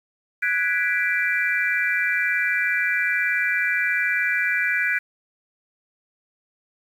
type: chord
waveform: sine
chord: G# half-diminished seventh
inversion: third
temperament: equal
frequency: 1480 / 1661.2 / 1975.5 / 2349 Hz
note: F#6 / G#6 / B6 / D7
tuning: 0 / 0 / 0 / 0 cents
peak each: -25 dBFS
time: 0.42-4.99 s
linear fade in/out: 10 ms
effects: 8-bit